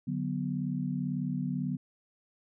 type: chord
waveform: sine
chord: B minor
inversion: first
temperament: equal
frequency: 146.83 / 185 / 246.9 Hz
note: D3 / F#3 / B3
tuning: 0 / 0 / 0 cents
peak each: -34 dBFS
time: 0.07-1.77 s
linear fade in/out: 10 ms
effects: none